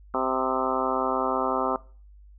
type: harmonic tone with a mistuned harmonic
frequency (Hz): 130.4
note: C3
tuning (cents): -5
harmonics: 2 / 3 / 4 / 5 / 6 / 7 / 8 / 9 / 10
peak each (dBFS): -32 / -32 / -32 / -32 / -32 / -32 / -32 / -32 / -32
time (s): 0.14-1.76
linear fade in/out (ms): 2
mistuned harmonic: 9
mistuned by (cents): +36
effects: noise-tail reverb RT60 0.4 s tail -21 dB re dry + added 50 Hz sine -47 dBFS peak until 2.38 s